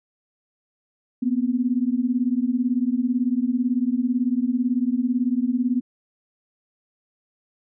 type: beating tone pair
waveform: sine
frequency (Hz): 239.1 / 257.1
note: A#3 / C4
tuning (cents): +44 / -30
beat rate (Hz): 18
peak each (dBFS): -22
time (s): 1.22-5.81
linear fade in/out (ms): 10
effects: none